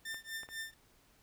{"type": "tone with tremolo", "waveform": "sawtooth", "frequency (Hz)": 1794, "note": "A6", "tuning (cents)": 33, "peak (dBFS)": -34, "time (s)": [0.05, 0.74], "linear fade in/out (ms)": 5, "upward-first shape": "triangle", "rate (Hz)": 4.1, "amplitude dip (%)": 100}
{"type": "clicks", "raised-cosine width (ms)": 0.5, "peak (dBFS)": -35, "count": 3, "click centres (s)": [0.144, 0.433, 0.489]}
{"effects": ["pink hiss -67 dBFS RMS until 1.22 s"]}